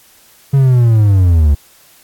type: linear sweep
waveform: triangle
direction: down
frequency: 140 to 69.3 Hz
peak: -4 dBFS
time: 0.53-1.55 s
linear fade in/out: 10 ms
effects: white hiss -46 dBFS RMS until 2.03 s + AAC 64 kbps